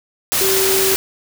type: tone in noise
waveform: sine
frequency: 384.6 Hz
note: G4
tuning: 33 cents flat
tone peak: -17 dBFS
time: 0.41-0.95 s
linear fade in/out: 0 ms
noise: white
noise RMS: -17 dBFS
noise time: 0.32-0.96 s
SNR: -3 dB
effects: none